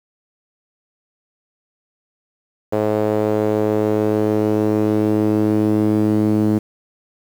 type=tone with band-pass filter sweep; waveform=sawtooth; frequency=106.7 Hz; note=G#2; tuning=47 cents sharp; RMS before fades=-17 dBFS; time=2.72-6.59 s; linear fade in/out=10 ms; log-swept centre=510 to 280 Hz; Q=2.3; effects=7-bit